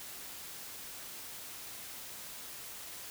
silence, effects white hiss -46 dBFS RMS until 3.1 s

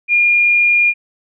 sine tone, 2417 Hz, D7, 49 cents sharp, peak -9 dBFS, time 0.08-0.94 s, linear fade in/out 50 ms, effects none

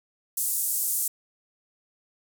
pink band-pass noise, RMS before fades -27 dBFS, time 0.37-1.08 s, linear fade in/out 5 ms, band 8300 to 16000 Hz, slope 24 dB/octave, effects none

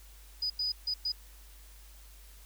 sine tone bursts at uneven times, 4964 Hz, D#8, 5 cents flat, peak -29 dBFS, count 4, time 0.42-0.5 / 0.59-0.72 / 0.87-0.94 / 1.05-1.12 s, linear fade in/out 5 ms, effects added 50 Hz sine -51 dBFS peak until 2.45 s + white hiss -58 dBFS RMS until 2.45 s

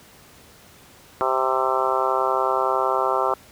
harmonic tone with a mistuned harmonic, 130.81 Hz, C3, in tune, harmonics 3 / 4 / 5 / 6 / 7 / 8 / 9 / 10, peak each -27 / -27 / -27 / -27 / -27 / -27 / -27 / -27 dBFS, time 1.21-3.34 s, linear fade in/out 0 ms, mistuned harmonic 10, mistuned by +32 cents, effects pink hiss -49 dBFS RMS until 3.51 s + high-pass 60 Hz 12 dB/octave

